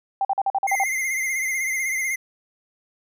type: tone bursts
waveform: sine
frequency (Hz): 784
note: G5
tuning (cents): 0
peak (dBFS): -18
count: 8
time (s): 0.21-0.837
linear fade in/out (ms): 2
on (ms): 39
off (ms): 45
type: tone with vibrato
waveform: square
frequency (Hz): 2093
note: C7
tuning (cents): 0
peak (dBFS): -23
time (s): 0.67-2.16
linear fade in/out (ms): 10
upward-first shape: sine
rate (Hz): 16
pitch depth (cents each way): 54
effects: none